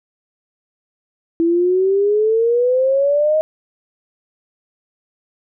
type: exponential sweep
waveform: sine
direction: up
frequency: 329.6 to 631 Hz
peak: -12 dBFS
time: 1.4-3.41 s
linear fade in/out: 0 ms
effects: none

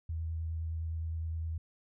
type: tone with vibrato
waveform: sine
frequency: 81.2 Hz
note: E2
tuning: 26 cents flat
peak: -33 dBFS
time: 0.09-1.58 s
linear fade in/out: 5 ms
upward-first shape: triangle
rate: 9.7 Hz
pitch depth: 19 cents each way
effects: none

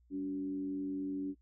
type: tone with frequency modulation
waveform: sine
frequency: 285.8 Hz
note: D4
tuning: 47 cents flat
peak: -34 dBFS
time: 0.1-1.35 s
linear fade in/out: 50 ms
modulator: 89.1 Hz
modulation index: 0.44
effects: noise-tail reverb RT60 0.1 s tail -23 dB re dry + added 60 Hz sine -64 dBFS peak until 1.41 s

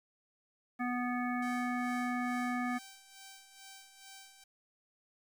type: harmonic tone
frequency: 246.3 Hz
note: B3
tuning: 5 cents flat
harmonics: 1 / 3 / 5 / 7 / 9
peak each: -34 / -39 / -41 / -42 / -44 dBFS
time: 0.79-2.79 s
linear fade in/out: 20 ms
type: tone with tremolo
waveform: 5% pulse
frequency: 778 Hz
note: G5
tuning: 13 cents flat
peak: -38 dBFS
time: 1.42-4.44 s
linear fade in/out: 5 ms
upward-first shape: sine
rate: 2.3 Hz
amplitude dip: 60%
effects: 11-bit

